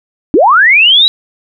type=linear sweep; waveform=sine; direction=up; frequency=256 to 3951 Hz; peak=-3 dBFS; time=0.34-1.08 s; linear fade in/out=0 ms; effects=none